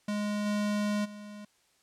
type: tone with level steps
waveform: square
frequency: 207.7 Hz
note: G#3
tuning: in tune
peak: -30 / -28 / -43 dBFS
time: 0.08-1.45 s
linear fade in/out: 5 ms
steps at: 0.45 / 1.04 s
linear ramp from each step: 20 ms
effects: white hiss -68 dBFS RMS until 1.82 s + low-pass 9000 Hz 12 dB/octave